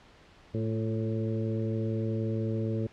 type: harmonic tone with a mistuned harmonic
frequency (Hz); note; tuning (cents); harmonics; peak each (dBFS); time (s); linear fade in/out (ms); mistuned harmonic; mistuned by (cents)
110.8; A2; +13; 1 / 2 / 3 / 4 / 5; -30 / -34 / -36 / -37 / -41; 0.54-2.87; 5; 3; +34
effects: pink hiss -56 dBFS RMS until 2.92 s + low-pass 4000 Hz 12 dB/octave